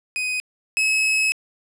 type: tone pair in turn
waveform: 40% pulse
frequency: 2503 / 2573 Hz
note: D#7 / E7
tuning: +10 / -43 cents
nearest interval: unison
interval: 47 cents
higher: second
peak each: -21 / -16 dBFS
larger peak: second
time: 0.16-0.4 / 0.77-1.32 s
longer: second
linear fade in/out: 0 ms
effects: low-pass 12000 Hz 12 dB/octave